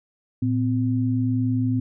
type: tone pair together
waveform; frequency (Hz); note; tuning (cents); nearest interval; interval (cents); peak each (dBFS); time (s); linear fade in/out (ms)
sine; 113.6 / 255.8; A#2 / C4; -44 / -39; octave + major second; 1405; -22; 0.42-1.8; 5
effects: none